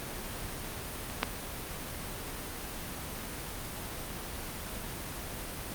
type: clicks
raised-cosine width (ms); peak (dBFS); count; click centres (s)
0.3; -24 / -9; 2; 1.1 / 1.231
effects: pink hiss -39 dBFS RMS until 5.74 s + Opus 32 kbps